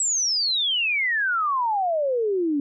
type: exponential sweep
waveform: sine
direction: down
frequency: 7902 to 277.2 Hz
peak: -20 dBFS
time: 0-2.6 s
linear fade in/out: 2 ms
effects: none